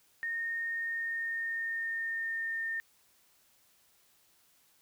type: tone with pitch glide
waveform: sine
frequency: 1841 to 1817.8 Hz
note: A#6 to A#6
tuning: -22 to -44 cents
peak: -32 dBFS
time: 0.23-2.8 s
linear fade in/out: 0 ms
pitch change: -22 cents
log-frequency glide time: 0.7-2.65 s
effects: white hiss -67 dBFS RMS until 4.81 s